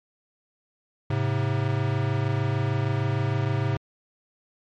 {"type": "tone pair together", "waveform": "square", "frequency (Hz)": [107.05, 133.6], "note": ["A2", "C3"], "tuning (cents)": [-47, 36], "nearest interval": "major third", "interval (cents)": 383, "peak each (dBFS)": -26, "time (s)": [1.1, 3.77], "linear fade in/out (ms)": 5, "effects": ["low-pass 3000 Hz 12 dB/octave", "MP3 64 kbps"]}